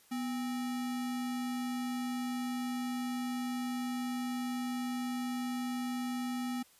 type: tone with sample-and-hold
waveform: sine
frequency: 247.1 Hz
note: B3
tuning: 1 cent sharp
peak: -33 dBFS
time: 0.11-6.63 s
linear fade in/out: 10 ms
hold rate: 1050 Hz
effects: white hiss -63 dBFS RMS until 6.79 s + resampled to 32000 Hz